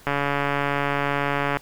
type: click train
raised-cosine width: 0.5 ms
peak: -8 dBFS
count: 214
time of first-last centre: 0.07-1.57 s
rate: 142 Hz
effects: pink hiss -50 dBFS RMS until 1.61 s